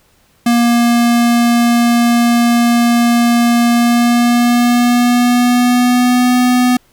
square tone with pitch glide, 236.9 to 248.5 Hz, A#3 to B3, +28 to +11 cents, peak -9 dBFS, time 0.46-6.77 s, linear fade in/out 5 ms, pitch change +83 cents, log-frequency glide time 3.71-6.36 s, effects pink hiss -53 dBFS RMS until 6.92 s

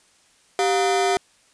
40% pulse ring-modulated tone, 550 Hz, C#5, 14 cents flat, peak -14 dBFS, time 0.59-1.17 s, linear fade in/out 0 ms, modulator 160 Hz, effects white hiss -58 dBFS RMS until 1.53 s + resampled to 22050 Hz

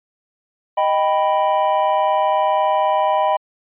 triangle chord, Eb augmented, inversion none, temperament equal, 622.3 / 784 / 987.8 Hz, Eb5 / G5 / B5, 0 / 0 / 0 cents, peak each -17 dBFS, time 0.77-3.37 s, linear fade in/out 10 ms, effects resampled to 8000 Hz

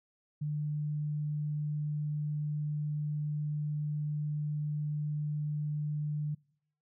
sine tone, 149.4 Hz, D3, 30 cents sharp, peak -31 dBFS, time 0.41-6.35 s, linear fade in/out 10 ms, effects noise-tail reverb RT60 0.7 s tail -26 dB re dry

